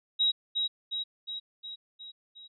sine tone with echo, 3829 Hz, A#7, 46 cents sharp, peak -22 dBFS, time 0.19-0.32 s, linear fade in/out 20 ms, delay 360 ms, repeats 6, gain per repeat -4 dB, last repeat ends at 2.48 s, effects none

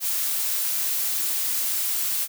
blue noise, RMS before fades -25 dBFS, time 0-2.28 s, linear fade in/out 50 ms, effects none

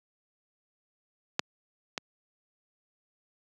clicks, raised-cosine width 0.2 ms, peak -7 / -14 dBFS, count 2, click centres 1.394 / 1.978 s, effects high-pass 150 Hz 12 dB/octave

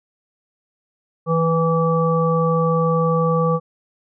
harmonic tone with a mistuned harmonic, 164.81 Hz, E3, in tune, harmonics 1 / 3 / 5 / 7, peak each -18 / -19 / -30 / -22 dBFS, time 1.26-3.6 s, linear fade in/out 50 ms, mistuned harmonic 1, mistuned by -16 cents, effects none

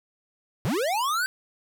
square linear sweep, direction up, 96.8 to 1568 Hz, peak -24 dBFS, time 0.65-1.26 s, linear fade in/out 0 ms, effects none

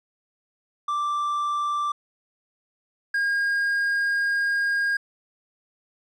triangle tone pair in turn, 1174.7 / 1623.5 Hz, D6 / G#6, 0 / -40 cents, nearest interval tritone, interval 560 cents, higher second, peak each -21 / -19 dBFS, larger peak second, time 0.88-1.92 / 3.14-4.97 s, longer second, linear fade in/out 5 ms, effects resampled to 24000 Hz

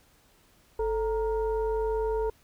sine tone with frequency modulation, 440 Hz, A4, in tune, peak -25 dBFS, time 0.79-2.3 s, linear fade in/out 5 ms, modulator 489 Hz, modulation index 0.7, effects pink hiss -62 dBFS RMS until 2.43 s

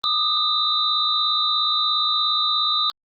sine tone cluster, 1200 / 1257 / 3676 / 3955 Hz, D6 / D#6 / A#7 / B7, +37 / +17 / -25 / +2 cents, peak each -25 / -29 / -22 / -22 dBFS, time 0.04-2.9 s, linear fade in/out 0 ms, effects Opus 24 kbps

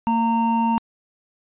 triangle tone pair together, 228.3 / 920 Hz, A#3 / A#5, -36 / -23 cents, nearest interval 2 octaves, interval 2413 cents, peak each -18 dBFS, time 0.07-0.78 s, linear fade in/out 0 ms, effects resampled to 8000 Hz

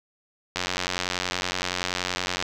click train, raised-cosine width 0.2 ms, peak -8 dBFS, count 170, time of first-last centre 0.56-2.425 s, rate 90.6 Hz, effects none

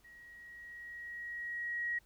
sine tone with level ramp, 1900 Hz, A#6, 33 cents sharp, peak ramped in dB -54 to -32 dBFS, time 0.04-1.99 s, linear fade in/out 10 ms, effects added 50 Hz sine -69 dBFS peak until 2.05 s + pink hiss -69 dBFS RMS until 2.05 s

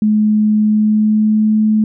sine tone with pitch glide, 213 to 215.6 Hz, G#3 to A3, +44 to -35 cents, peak -9 dBFS, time 0.02-1.84 s, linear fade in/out 2 ms, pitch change +21 cents, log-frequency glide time 0.64-1.57 s, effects none

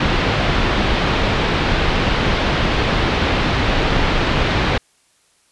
pink low-pass noise, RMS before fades -17 dBFS, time 0-4.78 s, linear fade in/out 5 ms, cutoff 3900 Hz, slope 24 dB/octave, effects white hiss -58 dBFS RMS until 5.51 s + resampled to 24000 Hz

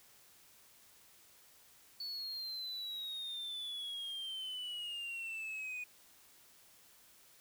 sine exponential sweep, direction down, 4462 to 2465 Hz, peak -37 dBFS, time 2-5.84 s, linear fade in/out 5 ms, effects tanh soft clip ceiling -39 dBFS + white hiss -63 dBFS RMS until 7.4 s

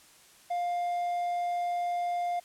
triangle tone, 703 Hz, F5, 11 cents sharp, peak -26 dBFS, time 0.5-2.4 s, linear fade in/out 10 ms, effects white hiss -57 dBFS RMS until 2.44 s + low-pass 11000 Hz 12 dB/octave

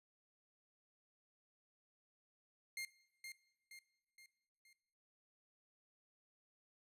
sawtooth tone with echo, 2119 Hz, C7, 21 cents sharp, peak -39 dBFS, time 2.77-2.85 s, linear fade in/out 2 ms, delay 470 ms, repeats 4, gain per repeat -6 dB, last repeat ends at 4.73 s, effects noise-tail reverb RT60 0.9 s tail -19 dB re dry + resampled to 32000 Hz

